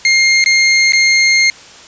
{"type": "tone with dropouts", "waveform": "sawtooth", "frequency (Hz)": 2125, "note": "C7", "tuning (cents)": 26, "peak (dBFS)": -4, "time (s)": [0.05, 1.5], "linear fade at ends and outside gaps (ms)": 1, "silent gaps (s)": [[0.441, 0.46], [0.922, 0.933]], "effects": ["white hiss -37 dBFS RMS until 1.87 s", "resampled to 16000 Hz"]}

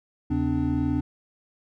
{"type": "tone cluster", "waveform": "triangle", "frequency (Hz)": [78.8, 135.6, 256.5, 295.6], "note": ["D#2", "C#3", "C4", "D4"], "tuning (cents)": [23, -38, -34, 11], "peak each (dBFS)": [-27, -28, -25, -24], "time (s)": [0.3, 1.01], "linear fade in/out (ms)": 10, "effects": []}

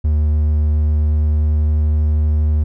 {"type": "tone with pitch glide", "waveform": "triangle", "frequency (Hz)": [75.6, 76.04], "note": ["D#2", "D#2"], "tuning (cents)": [-49, -39], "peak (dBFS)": -10, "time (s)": [0.04, 2.64], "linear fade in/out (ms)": 10, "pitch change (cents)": 10, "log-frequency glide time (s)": [0.7, 1.8], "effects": []}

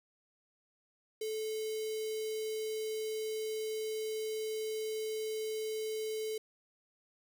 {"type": "tone with notch filter", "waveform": "square", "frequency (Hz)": 435.6, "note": "A4", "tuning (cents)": -17, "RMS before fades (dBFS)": -37, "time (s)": [1.21, 6.38], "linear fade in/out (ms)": 5, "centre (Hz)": 1300, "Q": 0.57, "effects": ["10-bit"]}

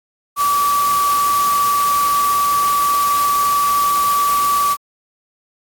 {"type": "tone in noise", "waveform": "sine", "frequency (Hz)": 1151, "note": "D6", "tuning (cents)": -35, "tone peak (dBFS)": -13, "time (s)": [0.36, 4.77], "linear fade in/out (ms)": 50, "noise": "white", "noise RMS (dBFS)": -25, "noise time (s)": [0.36, 4.77], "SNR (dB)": 9, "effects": ["AAC 64 kbps"]}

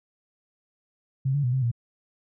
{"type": "tone with pitch steps", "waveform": "sine", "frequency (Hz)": [133.7, 143.4, 123.4, 131.7, 118.1], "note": ["C3", "D3", "B2", "C3", "A#2"], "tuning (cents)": [38, -41, -1, 12, 23], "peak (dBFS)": -21, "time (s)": [1.25, 1.715], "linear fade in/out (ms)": 10, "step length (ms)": 93, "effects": []}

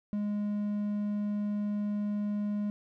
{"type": "tone", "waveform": "triangle", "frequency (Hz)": 207, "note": "G#3", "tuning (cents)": -5, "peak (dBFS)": -27, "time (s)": [0.13, 2.7], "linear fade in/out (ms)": 0, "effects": []}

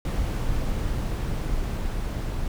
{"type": "noise with level ramp", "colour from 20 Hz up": "brown", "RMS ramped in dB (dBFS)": [-25, -28], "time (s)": [0.05, 2.48], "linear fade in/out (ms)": 2, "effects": []}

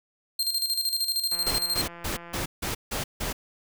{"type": "tone with tremolo", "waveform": "sawtooth", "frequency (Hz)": 4186, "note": "C8", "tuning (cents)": 0, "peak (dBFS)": -20, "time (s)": [0.39, 1.82], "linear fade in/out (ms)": 5, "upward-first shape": "square", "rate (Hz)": 13, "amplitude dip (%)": 60}
{"type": "click train", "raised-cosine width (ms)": 0.5, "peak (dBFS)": -28, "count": 192, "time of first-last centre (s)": [1.32, 2.437], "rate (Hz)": 171}
{"type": "noise bursts", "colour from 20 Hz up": "pink", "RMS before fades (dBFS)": -30, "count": 7, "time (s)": [1.46, 3.33], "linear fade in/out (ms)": 10, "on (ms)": 130, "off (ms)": 160}
{"effects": []}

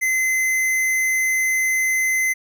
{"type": "tone", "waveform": "square", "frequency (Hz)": 2052, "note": "C7", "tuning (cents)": -34, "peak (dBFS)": -18, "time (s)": [0.01, 2.34], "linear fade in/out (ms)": 20, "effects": []}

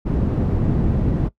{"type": "low-pass noise", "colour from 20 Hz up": "white", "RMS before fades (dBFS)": -19, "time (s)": [0.05, 1.29], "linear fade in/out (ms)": 20, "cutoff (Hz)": 180, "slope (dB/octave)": 12, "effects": ["noise-tail reverb RT60 0.1 s tail -19 dB re dry"]}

